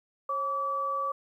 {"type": "tone pair together", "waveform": "sine", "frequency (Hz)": [543, 1150.6], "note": ["C#5", "D6"], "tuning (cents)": [-36, -36], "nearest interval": "octave + minor second", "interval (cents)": 1300, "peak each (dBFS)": [-36, -28], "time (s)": [0.29, 1.12], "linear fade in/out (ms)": 5, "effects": ["11-bit"]}